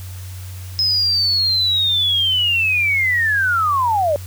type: linear sweep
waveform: sine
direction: down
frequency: 5140 to 560 Hz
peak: -14 dBFS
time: 0.79-4.16 s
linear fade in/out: 0 ms
effects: added 92 Hz sine -29 dBFS peak until 4.26 s + white hiss -41 dBFS RMS until 4.26 s